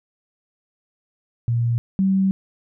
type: tone pair in turn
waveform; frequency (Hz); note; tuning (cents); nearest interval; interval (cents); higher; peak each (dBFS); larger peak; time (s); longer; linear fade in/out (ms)
sine; 117.9 / 192.15; A#2 / G3; +20 / -34; minor sixth; 846; second; -17 / -15; second; 1.48-1.78 / 1.99-2.31; second; 0
effects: none